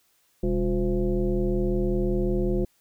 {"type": "tone with frequency modulation", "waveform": "sine", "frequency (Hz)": 197.3, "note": "G3", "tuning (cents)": 11, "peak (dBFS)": -21, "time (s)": [0.43, 2.65], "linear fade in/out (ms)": 5, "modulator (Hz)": 160, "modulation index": 1.6, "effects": ["white hiss -66 dBFS RMS until 2.8 s"]}